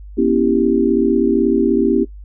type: chord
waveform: sine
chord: C# half-diminished seventh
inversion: third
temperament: equal with one note detuned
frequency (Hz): 241 / 277.2 / 329.6 / 392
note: B3 / C#4 / E4 / G4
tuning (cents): -42 / 0 / 0 / 0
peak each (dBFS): -17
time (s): 0.17-2.05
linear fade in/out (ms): 20
effects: noise-tail reverb RT60 0.1 s tail -17 dB re dry + added 50 Hz sine -32 dBFS peak until 2.24 s